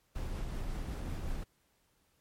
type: noise with tremolo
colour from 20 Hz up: brown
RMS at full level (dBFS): -36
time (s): 0.15-1.44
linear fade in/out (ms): 10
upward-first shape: triangle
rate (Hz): 5.4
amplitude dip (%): 25
effects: pink hiss -73 dBFS RMS until 2.2 s + MP3 64 kbps